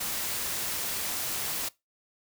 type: noise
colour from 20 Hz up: white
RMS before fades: -32 dBFS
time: 0-1.69 s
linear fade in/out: 10 ms
effects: noise-tail reverb RT60 0.2 s tail -21 dB re dry